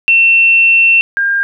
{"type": "tone pair in turn", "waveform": "sine", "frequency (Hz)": [2700, 1605.4], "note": ["E7", "G6"], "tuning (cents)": [41, 41], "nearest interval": "major sixth", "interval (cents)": 900, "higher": "first", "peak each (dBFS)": [-5, -10], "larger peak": "first", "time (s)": [[0.08, 1.01], [1.17, 1.43]], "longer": "first", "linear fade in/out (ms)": 0, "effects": []}